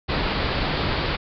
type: low-pass noise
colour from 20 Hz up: pink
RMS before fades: -24 dBFS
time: 0.08-1.17 s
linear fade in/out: 20 ms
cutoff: 4800 Hz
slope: 96 dB/octave
effects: none